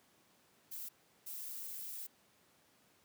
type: noise bursts at uneven times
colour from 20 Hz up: violet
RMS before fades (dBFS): -45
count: 2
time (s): 0.71-0.89 / 1.26-2.07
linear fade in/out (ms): 10
effects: pink hiss -69 dBFS RMS until 3.04 s + high-pass 150 Hz 12 dB/octave

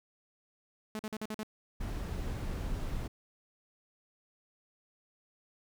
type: tone bursts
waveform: sawtooth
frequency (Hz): 215.7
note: A3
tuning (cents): -34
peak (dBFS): -32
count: 6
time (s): 0.95-1.432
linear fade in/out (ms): 0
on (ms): 42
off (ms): 46
type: noise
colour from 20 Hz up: brown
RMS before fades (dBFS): -36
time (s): 1.8-3.08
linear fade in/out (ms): 10
effects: none

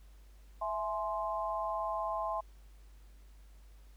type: chord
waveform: sine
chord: E augmented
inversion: none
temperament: equal with one note detuned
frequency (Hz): 659.3 / 843.2 / 1046.5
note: E5 / G#5 / B#5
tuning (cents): 0 / +26 / 0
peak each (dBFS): -37 / -38 / -36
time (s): 0.61-2.41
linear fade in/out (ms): 10
effects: added 50 Hz sine -53 dBFS peak until 3.96 s + pink hiss -68 dBFS RMS until 3.96 s

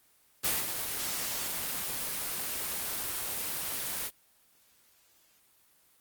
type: noise with ADSR envelope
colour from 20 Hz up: white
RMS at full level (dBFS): -27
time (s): 0.43-4.11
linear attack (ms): 21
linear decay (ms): 200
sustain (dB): -7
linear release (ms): 55
effects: white hiss -65 dBFS RMS until 6 s + Opus 24 kbps

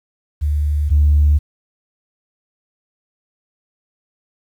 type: tone pair in turn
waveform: sine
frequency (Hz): 74.1 / 73.75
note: D2 / D2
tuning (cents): +16 / +8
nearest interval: unison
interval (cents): 8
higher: first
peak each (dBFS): -14 / -8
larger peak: second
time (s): 0.41-0.9 / 0.9-1.39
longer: neither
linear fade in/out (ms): 20
effects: tanh soft clip ceiling -5 dBFS + 8-bit

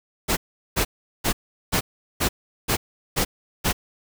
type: noise bursts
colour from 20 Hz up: pink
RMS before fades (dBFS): -21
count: 8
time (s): 0.28-3.73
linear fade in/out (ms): 20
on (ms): 90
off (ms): 390
effects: none

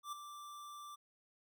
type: tone with ADSR envelope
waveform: square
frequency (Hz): 1174.7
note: D6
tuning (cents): 0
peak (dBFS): -40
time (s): 0.03-0.96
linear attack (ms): 94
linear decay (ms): 9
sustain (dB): -9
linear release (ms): 16
effects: none

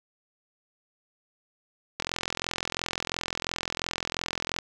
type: click train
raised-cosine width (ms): 0.2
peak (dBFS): -11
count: 112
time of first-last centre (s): 2-4.587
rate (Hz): 42.9
effects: none

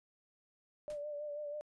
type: tone with vibrato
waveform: sine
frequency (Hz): 590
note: D5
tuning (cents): +8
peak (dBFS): -39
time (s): 0.88-1.61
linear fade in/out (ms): 0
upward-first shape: sine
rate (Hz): 6.2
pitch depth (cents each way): 35
type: noise with exponential decay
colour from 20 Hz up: pink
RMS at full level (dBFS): -50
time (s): 0.9-1.03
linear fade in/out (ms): 1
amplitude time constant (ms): 28
effects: resampled to 24000 Hz

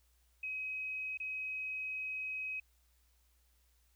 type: tone with dropouts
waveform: sine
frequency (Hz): 2536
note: D#7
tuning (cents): +32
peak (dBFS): -37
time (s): 0.43-2.6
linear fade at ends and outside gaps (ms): 5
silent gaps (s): 1.174-1.2
effects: added 60 Hz sine -69 dBFS peak until 3.95 s + white hiss -75 dBFS RMS until 3.95 s

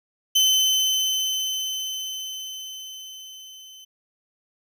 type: tone with level ramp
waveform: 30% pulse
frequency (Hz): 3057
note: G7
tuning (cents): -44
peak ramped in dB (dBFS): -12 to -40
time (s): 0.35-3.85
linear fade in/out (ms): 10
effects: none

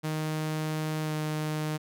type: tone with pitch glide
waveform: sawtooth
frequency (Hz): 155.56 to 153.86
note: D#3 to D#3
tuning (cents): 0 to -19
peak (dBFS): -25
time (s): 0.03-1.78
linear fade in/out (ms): 20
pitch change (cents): -19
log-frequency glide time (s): 1.02-1.13
effects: none

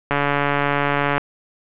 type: click train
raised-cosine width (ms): 0.5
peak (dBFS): -4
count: 154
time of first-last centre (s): 0.11-1.18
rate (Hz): 143
effects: resampled to 8000 Hz + 7-bit

